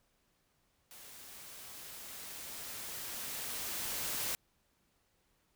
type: noise with level ramp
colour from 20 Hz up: white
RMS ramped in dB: -53 to -36 dBFS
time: 0.91-4.35 s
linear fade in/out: 0 ms
effects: pink hiss -75 dBFS RMS until 5.55 s